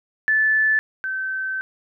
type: tone pair in turn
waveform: sine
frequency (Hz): 1745 / 1540.5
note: A6 / G6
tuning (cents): -15 / -31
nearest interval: major second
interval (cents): 216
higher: first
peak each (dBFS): -15 / -23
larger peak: first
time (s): 0.28-0.79 / 1.04-1.61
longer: second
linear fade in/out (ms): 0
effects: none